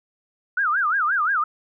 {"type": "tone with vibrato", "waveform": "sine", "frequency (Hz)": 1396.9, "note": "F6", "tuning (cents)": 0, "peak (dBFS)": -18, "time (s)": [0.57, 1.44], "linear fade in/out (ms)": 5, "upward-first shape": "sine", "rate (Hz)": 5.7, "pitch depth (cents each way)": 280, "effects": []}